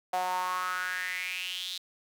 sawtooth tone with high-pass filter sweep, 182.6 Hz, F#3, 23 cents flat, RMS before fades -33 dBFS, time 0.13-1.78 s, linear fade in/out 5 ms, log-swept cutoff 720 to 3900 Hz, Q 6.2, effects none

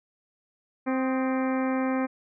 harmonic tone with a mistuned harmonic, 261.6 Hz, C4, in tune, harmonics 1 / 2 / 3 / 4 / 5 / 6 / 7 / 8 / 9, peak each -25 / -31 / -35 / -37 / -39 / -41 / -42 / -43 / -44 dBFS, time 0.86-2.07 s, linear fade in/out 20 ms, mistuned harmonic 5, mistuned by -60 cents, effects none

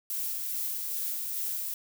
violet noise with tremolo, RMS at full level -32 dBFS, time 0.1-1.74 s, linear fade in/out 2 ms, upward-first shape sine, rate 2.4 Hz, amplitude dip 25%, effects none

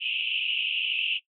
white band-pass noise, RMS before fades -28 dBFS, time 0-1.2 s, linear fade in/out 50 ms, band 2600 to 3000 Hz, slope 96 dB/octave, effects noise-tail reverb RT60 0.1 s tail -17 dB re dry

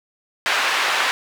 white band-pass noise, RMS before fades -20 dBFS, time 0.46-1.11 s, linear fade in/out 0 ms, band 780 to 2400 Hz, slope 12 dB/octave, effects none

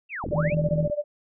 sine linear two-way sweep, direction down then up, 2794 to 32.7 to 2794 Hz, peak -30 dBFS, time 0.09-0.55 s, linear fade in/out 50 ms, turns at 0.29 s
click train, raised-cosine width 3 ms, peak -22 dBFS, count 29, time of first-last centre 0.24-0.899 s, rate 42.5 Hz
sine tone with tremolo, 590 Hz, D5, 8 cents sharp, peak -21 dBFS, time 0.31-1.04 s, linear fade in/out 20 ms, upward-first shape sine, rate 15 Hz, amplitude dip 90%
sine tone bursts, 158.5 Hz, D#3, 32 cents sharp, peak -22 dBFS, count 3, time 0.34-0.868 s, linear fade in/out 10 ms, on 160 ms, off 24 ms
effects none

